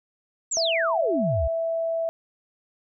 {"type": "exponential sweep", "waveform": "sine", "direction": "down", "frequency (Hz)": [7902, 58.27], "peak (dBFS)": -23, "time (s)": [0.51, 1.48], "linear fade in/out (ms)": 10}
{"type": "tone", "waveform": "sine", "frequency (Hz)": 659.3, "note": "E5", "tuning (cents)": 0, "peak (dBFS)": -23, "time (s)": [0.57, 2.09], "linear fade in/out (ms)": 0}
{"effects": []}